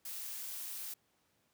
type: noise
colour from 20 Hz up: blue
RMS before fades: -43 dBFS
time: 0.05-0.94 s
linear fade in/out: 5 ms
effects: pink hiss -75 dBFS RMS until 1.53 s + high-pass 100 Hz 12 dB/octave